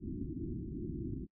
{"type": "low-pass noise", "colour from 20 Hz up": "white", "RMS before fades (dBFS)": -40, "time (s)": [0, 1.27], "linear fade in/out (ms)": 50, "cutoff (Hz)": 360, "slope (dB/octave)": 96, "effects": ["noise-tail reverb RT60 0.1 s tail -24 dB re dry"]}